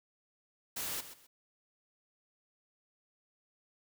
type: noise with echo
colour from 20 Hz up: white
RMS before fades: -38 dBFS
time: 0.76-1.01 s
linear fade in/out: 10 ms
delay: 130 ms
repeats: 2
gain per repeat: -12 dB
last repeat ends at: 1.27 s
effects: none